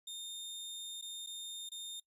sawtooth tone with dropouts, 3646 Hz, A#7, 39 cents flat, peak -39 dBFS, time 0.07-2 s, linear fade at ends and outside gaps 5 ms, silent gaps 1.014-1.023 / 1.264-1.27 / 1.691-1.717 s, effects noise-tail reverb RT60 0.1 s tail -18 dB re dry + resampled to 32000 Hz

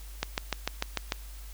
click train, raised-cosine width 0.2 ms, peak -10 dBFS, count 7, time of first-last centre 0.23-1.122 s, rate 6.73 Hz, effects added 50 Hz sine -41 dBFS peak until 1.53 s + white hiss -52 dBFS RMS until 1.53 s

